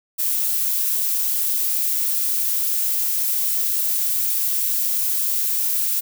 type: noise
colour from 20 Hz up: violet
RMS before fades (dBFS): -21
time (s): 0.18-6.01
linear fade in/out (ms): 20
effects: none